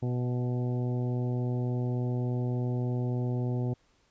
harmonic tone with a mistuned harmonic, 123.47 Hz, B2, in tune, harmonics 1 / 2 / 3 / 4 / 5 / 6 / 7, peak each -28 / -35 / -38 / -43 / -46 / -48 / -51 dBFS, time 0.02-3.74 s, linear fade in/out 10 ms, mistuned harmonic 5, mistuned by +17 cents, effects pink hiss -68 dBFS RMS until 4.1 s + resampled to 16000 Hz

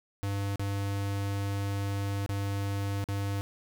square tone with dropouts, 99.7 Hz, G2, 30 cents sharp, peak -30 dBFS, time 0.23-3.41 s, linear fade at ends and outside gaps 0 ms, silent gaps 0.558-0.595 / 2.262-2.292 / 3.041-3.087 s, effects none

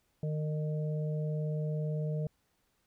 harmonic tone, 153 Hz, D#3, 29 cents flat, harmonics 1 / 3 / 4, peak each -31 / -41 / -43 dBFS, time 0.23-2.27 s, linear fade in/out 2 ms, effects pink hiss -75 dBFS RMS until 2.86 s

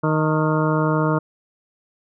harmonic tone with a mistuned harmonic, 155.56 Hz, D#3, in tune, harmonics 1 / 2 / 3 / 4 / 6 / 7 / 8 / 9, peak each -20 / -23 / -25 / -26 / -28 / -28 / -29 / -30 dBFS, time 0.03-1.19 s, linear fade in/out 10 ms, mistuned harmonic 6, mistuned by -35 cents, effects none

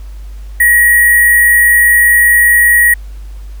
sine tone with sample-and-hold, 1900 Hz, A#6, 33 cents sharp, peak -4 dBFS, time 0.6-2.94 s, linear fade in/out 5 ms, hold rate 11025 Hz, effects added 50 Hz sine -24 dBFS peak until 3.6 s + pink hiss -46 dBFS RMS until 3.6 s

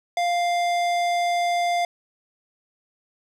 sine tone with tanh clipping, 698.5 Hz, F5, in tune, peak -22 dBFS, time 0.17-1.85 s, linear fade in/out 2 ms, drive 18 dB, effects none

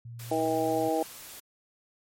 sine tone with pitch glide, 117.5 to 119.07 Hz, A#2 to A#2, +14 to +37 cents, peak -39 dBFS, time 0.05-0.89 s, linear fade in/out 5 ms, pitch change +23 cents, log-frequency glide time 0.47-0.67 s
white noise, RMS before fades -45 dBFS, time 0.19-1.4 s, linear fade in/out 5 ms
harmonic tone, 159.8 Hz, D#3, 47 cents sharp, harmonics 2 / 3 / 4 / 5, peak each -30 / -30 / -30 / -30 dBFS, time 0.31-1.03 s, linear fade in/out 5 ms
effects MP3 64 kbps

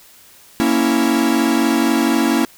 45% pulse chord, A# diminished, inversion none, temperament equal, 233.1 / 277.2 / 329.6 Hz, A#3 / C#4 / E4, 0 / 0 / 0 cents, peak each -18 dBFS, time 0.6-2.45 s, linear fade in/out 0 ms, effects white hiss -46 dBFS RMS until 2.57 s

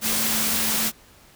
sine tone in noise, 220 Hz, A3, in tune, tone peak -32 dBFS, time 0.01-0.92 s, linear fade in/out 50 ms, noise white, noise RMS -23 dBFS, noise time 0.01-0.92 s, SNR -12 dB, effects pink hiss -52 dBFS RMS until 1.35 s

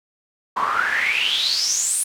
pink noise with band-pass filter sweep, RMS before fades -21 dBFS, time 0.56-2.04 s, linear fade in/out 10 ms, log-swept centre 980 to 9900 Hz, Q 9.3, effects none

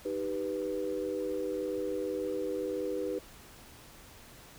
sine chord, Eb augmented, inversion none, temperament equal, 311.1 / 392 / 493.9 Hz, Eb4 / G4 / B4, 0 / 0 / 0 cents, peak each -37 / -35 / -34 dBFS, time 0.05-3.19 s, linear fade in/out 5 ms, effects tanh soft clip ceiling -22 dBFS + pink hiss -53 dBFS RMS until 4.58 s

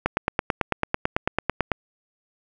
click train, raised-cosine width 0.5 ms, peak -5 dBFS, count 16, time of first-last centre 0.06-1.717 s, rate 9.05 Hz, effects none

